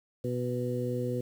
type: harmonic tone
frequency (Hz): 123.47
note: B2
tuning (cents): 0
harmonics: 1 / 2 / 3 / 4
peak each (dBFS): -33 / -35 / -36 / -34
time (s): 0.24-1.21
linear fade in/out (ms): 5
effects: 9-bit